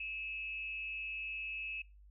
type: tone with amplitude modulation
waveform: sine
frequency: 2600 Hz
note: E7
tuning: 24 cents flat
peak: -36 dBFS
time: 0-1.82 s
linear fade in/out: 5 ms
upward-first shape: sine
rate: 223 Hz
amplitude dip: 55%
effects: noise-tail reverb RT60 0.3 s tail -23 dB re dry + added 50 Hz sine -56 dBFS peak until 2.1 s